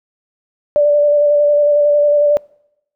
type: tone with vibrato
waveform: sine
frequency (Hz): 586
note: D5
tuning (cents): -4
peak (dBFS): -8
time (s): 0.76-2.37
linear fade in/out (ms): 0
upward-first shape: square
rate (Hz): 11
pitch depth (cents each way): 13
effects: noise-tail reverb RT60 0.8 s tail -25 dB re dry